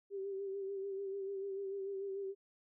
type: tone with vibrato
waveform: sine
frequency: 392 Hz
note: G4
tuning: in tune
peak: -38 dBFS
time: 0.1-2.35 s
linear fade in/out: 50 ms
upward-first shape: sine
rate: 6.8 Hz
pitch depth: 38 cents each way
effects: none